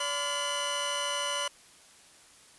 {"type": "tone cluster", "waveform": "sawtooth", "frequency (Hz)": [576, 1016, 1409, 2975], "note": ["D5", "B5", "F6", "F#7"], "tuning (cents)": [-34, 49, 15, 9], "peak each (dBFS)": [-32, -31, -35, -30], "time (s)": [0, 1.48], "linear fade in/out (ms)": 5, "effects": ["white hiss -56 dBFS RMS until 2.58 s", "resampled to 24000 Hz"]}